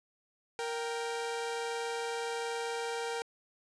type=tone pair together; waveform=sawtooth; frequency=466.2 / 784.1 Hz; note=A#4 / G5; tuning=0 / 0 cents; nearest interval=major sixth; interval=900 cents; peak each=-31 / -36 dBFS; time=0.59-3.22 s; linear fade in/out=0 ms; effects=resampled to 22050 Hz